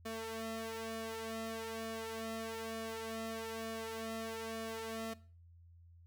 sawtooth tone with flanger, 224.3 Hz, A3, 34 cents sharp, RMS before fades -42 dBFS, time 0.05-5.14 s, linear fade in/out 10 ms, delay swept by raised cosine 1.7 to 2.9 ms, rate 1.1 Hz, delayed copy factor +0.8, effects noise-tail reverb RT60 0.4 s tail -19 dB re dry + added 85 Hz sine -57 dBFS peak until 6.06 s

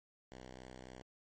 5% pulse tone, 63.6 Hz, C2, 48 cents flat, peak -39 dBFS, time 0.32-1.02 s, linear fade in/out 0 ms, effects MP3 32 kbps

